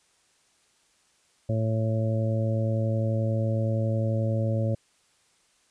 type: harmonic tone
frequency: 111 Hz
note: A2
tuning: 16 cents sharp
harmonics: 1 / 2 / 3 / 4 / 5 / 6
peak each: -24 / -32 / -37 / -41 / -31 / -42 dBFS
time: 1.49-4.75 s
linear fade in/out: 5 ms
effects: white hiss -65 dBFS RMS until 5.7 s + resampled to 22050 Hz